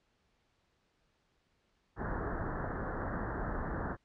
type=low-pass noise; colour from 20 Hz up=pink; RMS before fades=-37 dBFS; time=1.96-3.97 s; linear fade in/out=50 ms; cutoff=1800 Hz; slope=96 dB/octave; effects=pink hiss -75 dBFS RMS until 4.04 s + low-pass 5000 Hz 12 dB/octave